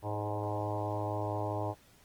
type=harmonic tone with a mistuned harmonic; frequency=104.7 Hz; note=G#2; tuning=15 cents sharp; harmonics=1 / 3 / 4 / 5 / 6 / 7 / 8 / 9 / 10; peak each=-36 / -41 / -42 / -43 / -39 / -43 / -41 / -43 / -47 dBFS; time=0.02-1.75 s; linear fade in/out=50 ms; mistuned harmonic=6; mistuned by=-28 cents; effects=pink hiss -62 dBFS RMS until 2.04 s + Opus 24 kbps

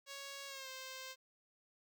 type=tone with pitch glide; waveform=5% pulse; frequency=554.4 to 523.3 Hz; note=C#5 to C5; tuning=0 to 0 cents; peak=-35 dBFS; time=0.06-1.16 s; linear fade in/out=50 ms; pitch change=-100 cents; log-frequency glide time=0.47-0.69 s; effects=none

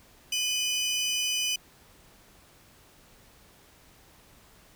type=tone pair together; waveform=25% pulse; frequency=2476 / 2993 Hz; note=D#7 / F#7; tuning=-9 / +19 cents; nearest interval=minor third; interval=328 cents; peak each=-28 / -24 dBFS; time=0.32-1.56 s; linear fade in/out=5 ms; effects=pink hiss -57 dBFS RMS until 4.75 s

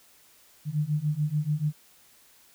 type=beating tone pair; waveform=sine; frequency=146.83 / 153.73 Hz; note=D3 / D#3; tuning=0 / -21 cents; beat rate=6.9 Hz; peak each=-28 / -27 dBFS; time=0.65-1.73 s; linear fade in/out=50 ms; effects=white hiss -58 dBFS RMS until 2.54 s

